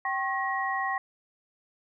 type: tone cluster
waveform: sine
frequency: 776 / 1085 / 1896 Hz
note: G5 / C#6 / A#6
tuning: -18 / -37 / +29 cents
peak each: -31 dBFS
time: 0.05-0.98 s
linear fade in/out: 2 ms
effects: none